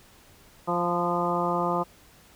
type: harmonic tone with a mistuned harmonic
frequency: 174.61 Hz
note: F3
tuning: in tune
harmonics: 1 / 2 / 3 / 4 / 5 / 6 / 7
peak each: -31 / -31 / -31 / -31 / -31 / -31 / -31 dBFS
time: 0.67-1.84 s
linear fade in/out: 20 ms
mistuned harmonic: 6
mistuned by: -27 cents
effects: pink hiss -55 dBFS RMS until 2.35 s